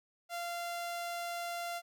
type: tone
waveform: sawtooth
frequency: 691 Hz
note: F5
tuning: 19 cents flat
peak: -33 dBFS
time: 0.29-1.82 s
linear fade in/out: 50 ms
effects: none